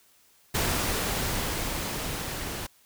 pink noise with level ramp, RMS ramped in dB -26 to -35 dBFS, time 0.54-2.67 s, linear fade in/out 10 ms, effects white hiss -61 dBFS RMS until 2.85 s

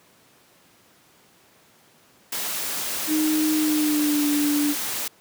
white noise, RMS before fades -28 dBFS, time 2.32-5.08 s, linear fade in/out 5 ms
sine tone with pitch glide, 309.1 to 292.9 Hz, D#4 to D4, -11 to -5 cents, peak -19 dBFS, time 3.07-4.75 s, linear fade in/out 50 ms, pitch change -94 cents, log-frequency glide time 3.55-4.26 s
effects pink hiss -56 dBFS RMS until 5.2 s + high-pass 150 Hz 12 dB/octave

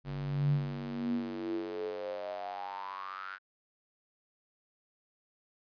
square tone with high-pass filter sweep, 47.61 Hz, G1, 50 cents flat, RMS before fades -36 dBFS, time 0.04-3.39 s, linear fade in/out 50 ms, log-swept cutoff 100 to 1500 Hz, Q 9.7, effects resampled to 11025 Hz

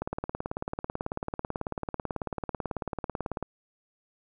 click train, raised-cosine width 1 ms, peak -17 dBFS, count 63, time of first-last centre 0.02-3.427 s, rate 18.2 Hz, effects none

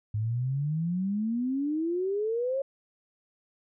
sine exponential sweep, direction up, 103.83 to 554.4 Hz, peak -26 dBFS, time 0.14-2.62 s, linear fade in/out 5 ms, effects none

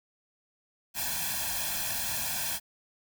white noise with comb filter, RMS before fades -32 dBFS, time 0.94-2.6 s, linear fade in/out 50 ms, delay 1.2 ms, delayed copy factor +0.95, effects none

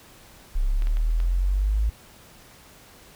sine exponential sweep, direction up, 32.57 to 55 Hz, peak -19 dBFS, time 0.55-1.9 s, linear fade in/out 10 ms
clicks, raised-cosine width 0.3 ms, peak -25 dBFS, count 4, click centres 0.822 / 0.871 / 0.97 / 1.202 s
effects pink hiss -50 dBFS RMS until 3.15 s

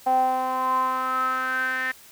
sawtooth tone with band-pass filter sweep, 258.4 Hz, C4, 21 cents flat, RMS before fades -24 dBFS, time 0.06-1.92 s, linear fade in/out 10 ms, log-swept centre 740 to 1800 Hz, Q 8.8, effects white hiss -49 dBFS RMS until 2.11 s

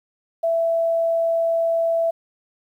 sine tone, 664 Hz, E5, 12 cents sharp, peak -17 dBFS, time 0.43-2.11 s, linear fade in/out 10 ms, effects 9-bit

